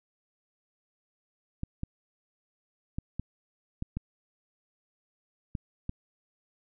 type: clicks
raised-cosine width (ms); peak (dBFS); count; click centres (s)
5; -20; 8; 1.634 / 1.834 / 2.985 / 3.196 / 3.824 / 3.97 / 5.552 / 5.894
effects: none